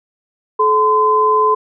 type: tone pair together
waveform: sine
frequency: 430.7 / 1024.4 Hz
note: A4 / C6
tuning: -37 / -37 cents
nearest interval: octave + minor third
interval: 1500 cents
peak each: -15 / -11 dBFS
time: 0.59-1.55 s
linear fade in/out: 10 ms
effects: none